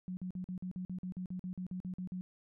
sine tone bursts, 183 Hz, F#3, 19 cents flat, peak -37 dBFS, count 16, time 0.08-2.21 s, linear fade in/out 0 ms, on 90 ms, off 46 ms, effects none

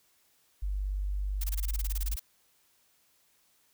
sine tone, 49.05 Hz, G1, 2 cents sharp, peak -29 dBFS, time 0.62-2.16 s, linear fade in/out 10 ms
blue noise bursts, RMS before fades -37 dBFS, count 15, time 1.41-2.196 s, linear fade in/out 5 ms, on 30 ms, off 24 ms
effects white hiss -68 dBFS RMS until 3.73 s

